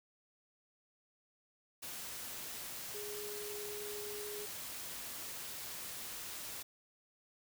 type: tone in noise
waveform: sine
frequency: 415.3 Hz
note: G#4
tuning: in tune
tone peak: -44 dBFS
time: 2.94-4.46 s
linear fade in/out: 10 ms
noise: white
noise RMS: -45 dBFS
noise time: 1.82-6.63 s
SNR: -2 dB
effects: none